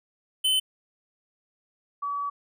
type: tone pair in turn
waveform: square / sine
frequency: 3047 / 1141.3 Hz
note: G7 / D6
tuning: -50 / -50 cents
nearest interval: octave + perfect fourth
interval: 1700 cents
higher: first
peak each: -21 / -27 dBFS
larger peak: first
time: 0.44-0.6 / 2.02-2.3 s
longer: second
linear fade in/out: 10 ms
effects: none